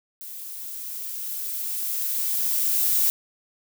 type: noise with level ramp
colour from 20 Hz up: violet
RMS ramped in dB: -38 to -20 dBFS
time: 0.21-3.1 s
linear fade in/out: 0 ms
effects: none